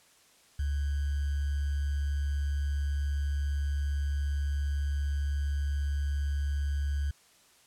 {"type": "tone with sample-and-hold", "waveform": "sine", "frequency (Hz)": 71.3, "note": "C#2", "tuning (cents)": 49, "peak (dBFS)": -27, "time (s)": [0.59, 7.11], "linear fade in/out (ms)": 5, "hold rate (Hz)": 1575, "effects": ["white hiss -61 dBFS RMS until 7.66 s", "low-pass 10000 Hz 12 dB/octave"]}